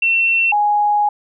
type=tone pair in turn; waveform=sine; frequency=2704 / 830.3 Hz; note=E7 / G#5; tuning=+43 / -1 cents; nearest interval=octave + minor sixth; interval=2044 cents; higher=first; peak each=-12 dBFS; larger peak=neither; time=0.02-0.52 / 0.52-1.09 s; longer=second; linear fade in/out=5 ms; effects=none